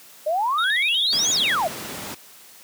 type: exponential two-way sweep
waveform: sine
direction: up then down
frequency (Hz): 587.3 to 7040 to 587.3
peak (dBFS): -19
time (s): 0.26-1.68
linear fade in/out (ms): 10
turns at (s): 1.31
type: tone with vibrato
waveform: triangle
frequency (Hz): 3520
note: A7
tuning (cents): 0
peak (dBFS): -23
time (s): 0.58-1.55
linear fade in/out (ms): 5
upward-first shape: square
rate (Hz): 8.2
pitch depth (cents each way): 98
type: noise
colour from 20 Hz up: pink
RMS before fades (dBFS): -32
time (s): 1.12-2.15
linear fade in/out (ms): 10
effects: white hiss -47 dBFS RMS until 2.63 s + high-pass 150 Hz 12 dB/octave